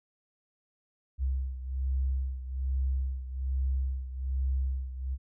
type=beating tone pair; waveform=sine; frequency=65.5 / 66.7 Hz; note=C2 / C2; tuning=+2 / +34 cents; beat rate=1.2 Hz; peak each=-29 / -34 dBFS; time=1.18-5.18 s; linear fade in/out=50 ms; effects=none